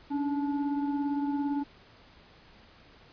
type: tone with frequency modulation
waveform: sine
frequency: 282.7 Hz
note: C#4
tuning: 34 cents sharp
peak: -27 dBFS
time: 0.1-1.64 s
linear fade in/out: 20 ms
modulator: 583 Hz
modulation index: 0.63
effects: pink hiss -56 dBFS RMS until 3.12 s + resampled to 11025 Hz